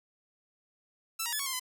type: tone with pitch steps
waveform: 5% pulse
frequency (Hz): 1327 / 945 / 1721 / 1112 / 1053 / 1015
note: E6 / A#5 / A6 / C#6 / C6 / B5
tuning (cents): +11 / +23 / -39 / +5 / +11 / +47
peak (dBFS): -20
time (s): 1.19-1.598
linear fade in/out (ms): 10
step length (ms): 68
effects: none